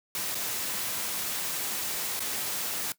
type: noise with dropouts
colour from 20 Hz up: white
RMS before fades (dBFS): -32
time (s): 0.15-2.92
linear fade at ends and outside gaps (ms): 1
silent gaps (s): 0.346-0.352 / 2.194-2.204
effects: noise-tail reverb RT60 0.1 s tail -17 dB re dry + high-pass 100 Hz 12 dB/octave